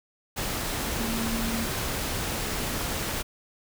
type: tone in noise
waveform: sine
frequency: 227.8 Hz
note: A#3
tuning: 40 cents flat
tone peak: -30 dBFS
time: 0.98-1.66 s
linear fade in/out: 20 ms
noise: pink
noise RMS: -30 dBFS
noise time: 0.36-3.23 s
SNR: -3 dB
effects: none